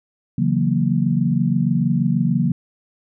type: chord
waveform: sine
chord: F# dominant seventh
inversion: second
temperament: equal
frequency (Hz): 138.59 / 164.81 / 185 / 233.1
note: C#3 / E3 / F#3 / A#3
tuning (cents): 0 / 0 / 0 / 0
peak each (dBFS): -21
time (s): 0.38-2.52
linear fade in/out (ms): 5
effects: none